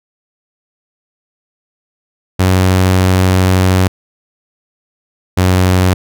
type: tone pair in turn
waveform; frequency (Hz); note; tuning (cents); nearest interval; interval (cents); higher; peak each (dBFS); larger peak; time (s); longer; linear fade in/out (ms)
sawtooth; 93 / 92.09; F#2 / F#2; +9 / -8; unison; 17; first; -4; neither; 2.39-3.88 / 5.37-5.94; first; 10
effects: none